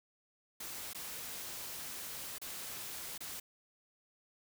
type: noise with dropouts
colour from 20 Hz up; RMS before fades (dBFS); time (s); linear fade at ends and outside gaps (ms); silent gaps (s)
white; -44; 0.6-3.4; 5; 0.933-0.947 / 2.384-2.415 / 3.179-3.205
effects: none